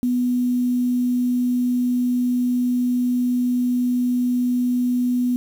sine tone with quantisation, 246.9 Hz, B3, in tune, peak -17 dBFS, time 0.03-5.36 s, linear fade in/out 0 ms, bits 7, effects none

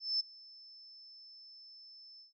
sine tone with ADSR envelope, 5274 Hz, E8, in tune, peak -28 dBFS, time 0-2.33 s, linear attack 200 ms, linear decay 13 ms, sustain -24 dB, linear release 130 ms, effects none

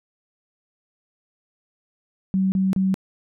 sine tone bursts, 190.3 Hz, F#3, 49 cents sharp, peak -17 dBFS, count 3, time 2.34-2.942 s, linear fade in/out 0 ms, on 180 ms, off 31 ms, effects none

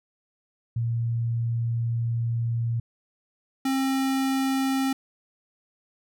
sine / square tone pair in turn, 116.54 / 267.3 Hz, A#2 / C4, 0 / +37 cents, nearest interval octave + major second, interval 1437 cents, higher second, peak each -23 dBFS, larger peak neither, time 0.76-2.8 / 3.65-4.93 s, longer first, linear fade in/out 5 ms, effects none

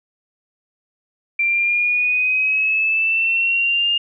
sine exponential sweep, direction up, 2357 to 2828 Hz, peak -15 dBFS, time 1.39-3.98 s, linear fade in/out 5 ms, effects none

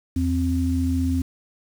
sine tone pair together, 82.4 / 261.6 Hz, E2 / C4, 0 / 0 cents, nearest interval octave + minor sixth, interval 2000 cents, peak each -22 / -22 dBFS, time 0.16-1.22 s, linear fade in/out 5 ms, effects 7-bit

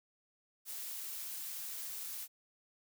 blue noise, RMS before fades -43 dBFS, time 0.65-2.28 s, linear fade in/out 50 ms, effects none

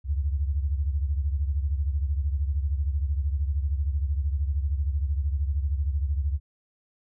sine beating tone pair, 69.4 / 82.4 Hz, C#2 / E2, +3 / 0 cents, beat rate 13 Hz, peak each -24 / -30 dBFS, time 0.04-6.4 s, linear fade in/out 50 ms, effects none

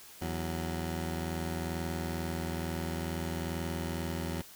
15% pulse tone pair together, 82.23 / 185 Hz, E2 / F#3, -4 / 0 cents, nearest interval octave + major second, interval 1404 cents, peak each -28 / -33 dBFS, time 0.21-4.42 s, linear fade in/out 10 ms, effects white hiss -52 dBFS RMS until 4.55 s

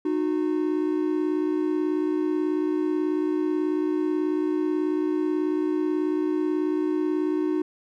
triangle tone pair together, 306.7 / 365 Hz, D#4 / F#4, -25 / -24 cents, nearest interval minor third, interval 301 cents, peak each -22 / -24 dBFS, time 0.05-7.62 s, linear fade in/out 5 ms, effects none

